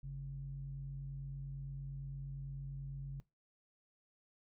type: tone with low-pass filter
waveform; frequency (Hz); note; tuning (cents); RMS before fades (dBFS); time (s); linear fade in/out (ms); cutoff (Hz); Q
square; 45.59; F#1; -25; -44; 0.03-3.2; 0; 140; 7.1
effects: noise-tail reverb RT60 0.2 s tail -19 dB re dry